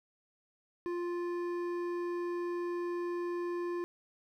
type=tone with hard clipping; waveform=sine; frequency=349.2 Hz; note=F4; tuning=in tune; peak=-35 dBFS; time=0.86-3.84 s; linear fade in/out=0 ms; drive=10 dB; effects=none